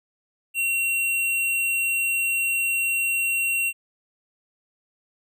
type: tone with hard clipping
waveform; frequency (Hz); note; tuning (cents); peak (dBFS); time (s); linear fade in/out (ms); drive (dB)
sine; 2739; F7; -34; -22; 0.54-3.73; 50; 18
effects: none